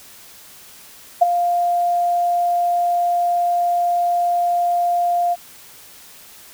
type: tone with ADSR envelope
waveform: sine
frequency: 700 Hz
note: F5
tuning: 4 cents sharp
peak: -5 dBFS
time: 1.21-5.36 s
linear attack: 13 ms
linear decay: 17 ms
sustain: -10 dB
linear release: 35 ms
effects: white hiss -43 dBFS RMS until 6.53 s